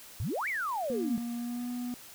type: exponential two-way sweep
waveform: sine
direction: up then down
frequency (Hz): 82.41 to 2349 to 200.5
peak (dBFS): -30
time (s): 0.2-1.18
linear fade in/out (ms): 0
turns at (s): 0.48
type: tone with pitch glide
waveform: triangle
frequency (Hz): 237 to 245.1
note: A#3 to B3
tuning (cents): +29 to -13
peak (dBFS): -31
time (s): 0.9-1.94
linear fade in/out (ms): 0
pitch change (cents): +58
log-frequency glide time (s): 1.34-1.7
effects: white hiss -50 dBFS RMS until 2.14 s